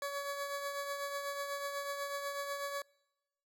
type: tone with tremolo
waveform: 20% pulse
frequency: 565 Hz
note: C#5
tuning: 33 cents sharp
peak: -30 dBFS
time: 0.02-2.82 s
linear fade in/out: 2 ms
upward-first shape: triangle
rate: 8.1 Hz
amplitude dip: 50%
effects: noise-tail reverb RT60 1.0 s tail -26 dB re dry